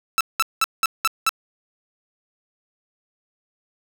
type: tone bursts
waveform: sawtooth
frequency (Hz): 1321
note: E6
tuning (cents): +3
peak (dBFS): -12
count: 6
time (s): 0.18-1.292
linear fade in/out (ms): 0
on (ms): 27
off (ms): 190
effects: none